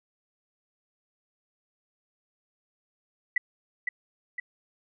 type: tone with echo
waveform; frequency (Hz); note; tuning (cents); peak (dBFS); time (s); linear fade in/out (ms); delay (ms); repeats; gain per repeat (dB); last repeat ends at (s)
sine; 1975.5; B6; 0; -20; 3.36-3.38; 5; 510; 2; -5; 4.4
effects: none